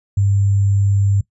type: tone with sample-and-hold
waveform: sine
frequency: 99.5 Hz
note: G2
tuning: 26 cents sharp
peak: -12 dBFS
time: 0.17-1.21 s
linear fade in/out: 5 ms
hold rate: 7350 Hz
effects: noise-tail reverb RT60 0.1 s tail -19 dB re dry + resampled to 24000 Hz